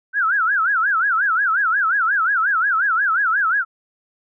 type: tone with vibrato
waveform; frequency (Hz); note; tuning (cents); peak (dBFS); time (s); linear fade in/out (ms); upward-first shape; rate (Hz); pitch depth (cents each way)
sine; 1469; F#6; -13; -15; 0.13-3.65; 50; sine; 5.6; 230
effects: none